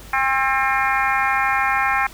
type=harmonic tone with a mistuned harmonic; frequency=267.4 Hz; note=C4; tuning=38 cents sharp; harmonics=3 / 4 / 5 / 6 / 7 / 8 / 9; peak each=-22 / -23 / -24 / -25 / -25 / -26 / -27 dBFS; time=0.13-2.07 s; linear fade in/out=5 ms; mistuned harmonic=7; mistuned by=-45 cents; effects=added 50 Hz sine -42 dBFS peak until 2.13 s + pink hiss -42 dBFS RMS until 2.13 s